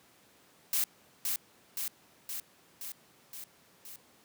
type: noise with echo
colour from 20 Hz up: blue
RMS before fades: -29 dBFS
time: 0.73-0.84 s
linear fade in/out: 2 ms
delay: 520 ms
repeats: 6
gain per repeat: -3 dB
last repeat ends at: 3.96 s
effects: pink hiss -62 dBFS RMS until 4.24 s + high-pass 150 Hz 12 dB/octave